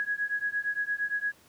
sine beating tone pair, 1661.2 / 1669.9 Hz, G#6 / G#6, 0 / +9 cents, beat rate 8.7 Hz, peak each -31 dBFS, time 0-1.32 s, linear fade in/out 0 ms, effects pink hiss -59 dBFS RMS until 1.48 s + high-pass 100 Hz 12 dB/octave

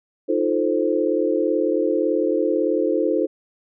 sine chord, F dominant seventh, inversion third, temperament equal, 311.1 / 349.2 / 440 / 523.3 Hz, Eb4 / F4 / A4 / C5, 0 / 0 / 0 / 0 cents, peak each -23 dBFS, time 0.28-3.27 s, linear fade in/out 20 ms, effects none

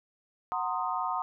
sine chord, C half-diminished seventh, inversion second, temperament equal with one note detuned, 740 / 922.2 / 1046.5 / 1244.5 Hz, Gb5 / Bb5 / C6 / Eb6, 0 / -19 / 0 / 0 cents, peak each -34 dBFS, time 0.52-1.22 s, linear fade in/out 0 ms, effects none

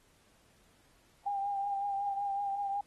sine tone with vibrato, 800 Hz, G5, 35 cents sharp, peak -31 dBFS, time 1.26-2.81 s, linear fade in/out 5 ms, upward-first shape triangle, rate 5.4 Hz, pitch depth 36 cents each way, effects pink hiss -67 dBFS RMS until 2.86 s + AAC 32 kbps

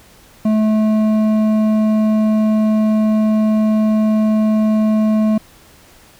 sine tone with hard clipping, 216.2 Hz, A3, 30 cents flat, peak -13 dBFS, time 0.45-5.38 s, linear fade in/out 5 ms, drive 8 dB, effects pink hiss -46 dBFS RMS until 6.19 s

